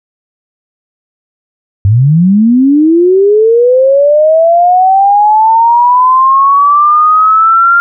sine linear sweep, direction up, 94.1 to 1396.9 Hz, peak -3 dBFS, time 1.85-7.8 s, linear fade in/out 0 ms, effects none

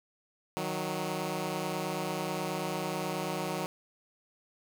10% pulse tone pair together, 155.56 / 184.84 Hz, D#3 / F#3, 0 / -1 cents, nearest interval minor third, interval 299 cents, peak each -27 / -26 dBFS, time 0.57-3.66 s, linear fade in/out 0 ms, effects none

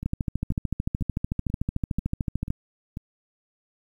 two click trains, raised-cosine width 5 ms, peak -20 / -13 dBFS, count 7 / 34, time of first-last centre 0.03-2.971 / 0.06-2.504 s, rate 2.04 / 13.5 Hz, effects 9-bit

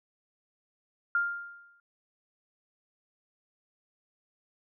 sine tone with exponential decay, 1400 Hz, F6, 4 cents sharp, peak -22 dBFS, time 1.15-1.8 s, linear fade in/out 2 ms, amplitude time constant 140 ms, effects none

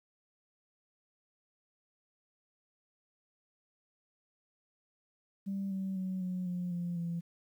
sine tone with pitch steps, 196 / 191.41 / 186.93 / 182.56 / 178.29 / 174.11 / 170.04 Hz, G3 / G3 / F#3 / F#3 / F3 / F3 / F3, 0 / -41 / +18 / -23 / +36 / -5 / -46 cents, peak -32 dBFS, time 5.46-7.21 s, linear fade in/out 20 ms, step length 250 ms, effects tanh soft clip ceiling -29 dBFS + 11-bit

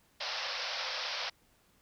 white band-pass noise, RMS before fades -37 dBFS, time 0.2-1.3 s, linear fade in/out 10 ms, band 490 to 5500 Hz, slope 96 dB/octave, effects pink hiss -68 dBFS RMS until 1.81 s

